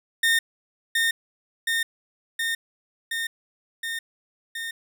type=tone with echo; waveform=30% pulse; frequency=1829 Hz; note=A#6; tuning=33 cents flat; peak=-15 dBFS; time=0.23-0.39 s; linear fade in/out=5 ms; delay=720 ms; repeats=6; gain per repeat=-2 dB; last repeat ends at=4.71 s; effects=none